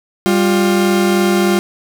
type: tone pair together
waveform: 40% pulse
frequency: 197.5 / 351.9 Hz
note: G3 / F4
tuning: +13 / +13 cents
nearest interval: minor seventh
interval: 1000 cents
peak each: -13 dBFS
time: 0.26-1.59 s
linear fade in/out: 0 ms
effects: none